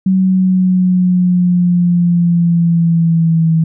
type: linear sweep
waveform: sine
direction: down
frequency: 189.2 to 161.4 Hz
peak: -8 dBFS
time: 0.06-3.64 s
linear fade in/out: 5 ms
effects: none